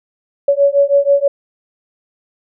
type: beating tone pair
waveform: sine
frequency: 560 / 566.2 Hz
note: C#5 / C#5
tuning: +18 / +37 cents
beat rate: 6.2 Hz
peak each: -12 dBFS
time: 0.48-1.28 s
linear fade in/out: 5 ms
effects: none